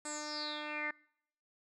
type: tone with low-pass filter sweep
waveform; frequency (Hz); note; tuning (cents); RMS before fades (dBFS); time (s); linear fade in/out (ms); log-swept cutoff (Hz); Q
10% pulse; 300; D4; +37; -40; 0.05-0.91; 5; 8400 to 1900; 9.8
effects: noise-tail reverb RT60 0.7 s tail -25 dB re dry